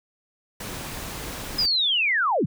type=noise; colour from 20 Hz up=pink; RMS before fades=-34 dBFS; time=0.6-1.66 s; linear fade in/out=5 ms
type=linear sweep; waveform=sine; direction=down; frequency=5090 to 92.5 Hz; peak=-19 dBFS; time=1.58-2.46 s; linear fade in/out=10 ms
effects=none